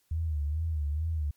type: tone with vibrato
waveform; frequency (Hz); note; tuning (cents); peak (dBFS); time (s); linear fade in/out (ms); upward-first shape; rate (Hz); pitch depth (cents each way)
sine; 77.1; D#2; -15; -27; 0.11-1.31; 5; sine; 2.3; 110
effects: white hiss -71 dBFS RMS until 1.36 s + MP3 96 kbps